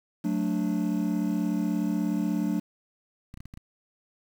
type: chord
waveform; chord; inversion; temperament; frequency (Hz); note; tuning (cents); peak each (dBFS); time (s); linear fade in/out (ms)
triangle; D major; first; just; 183.54 / 220.2 / 293.7; F#3 / A3 / D4; -14 / +2 / 0; -27; 0.24-2.6; 10
type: clicks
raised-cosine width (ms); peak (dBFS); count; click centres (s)
5; -31; 6; 3.341 / 3.374 / 3.405 / 3.456 / 3.539 / 3.574
effects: 8-bit